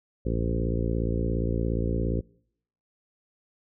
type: harmonic tone with a mistuned harmonic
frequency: 57.2 Hz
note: A#1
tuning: 32 cents flat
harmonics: 1 / 2 / 3 / 4 / 5 / 6 / 7 / 8 / 9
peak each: -28 / -31 / -33 / -34 / -35 / -36 / -36 / -37 / -38 dBFS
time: 0.25-2.21 s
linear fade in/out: 10 ms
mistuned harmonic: 1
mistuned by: +42 cents
effects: noise-tail reverb RT60 0.7 s tail -25 dB re dry